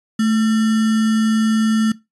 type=tone with sample-and-hold; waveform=sine; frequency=219.6 Hz; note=A3; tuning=3 cents flat; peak=-13 dBFS; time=0.19-1.92 s; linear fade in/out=5 ms; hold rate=1575 Hz; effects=noise-tail reverb RT60 0.2 s tail -19 dB re dry + resampled to 24000 Hz